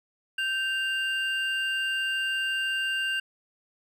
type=tone pair together; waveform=triangle; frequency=1558.6 / 2794 Hz; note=G6 / F7; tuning=-10 / 0 cents; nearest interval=minor seventh; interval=1010 cents; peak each=-27 dBFS; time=0.38-3.2 s; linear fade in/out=5 ms; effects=none